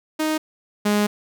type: tone pair in turn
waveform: sawtooth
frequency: 311.1 / 207.6 Hz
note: D#4 / G#3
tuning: 0 / 0 cents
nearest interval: perfect fifth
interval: 700 cents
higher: first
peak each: -16 / -13 dBFS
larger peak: second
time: 0.19-0.38 / 0.85-1.07 s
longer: second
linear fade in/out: 10 ms
effects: none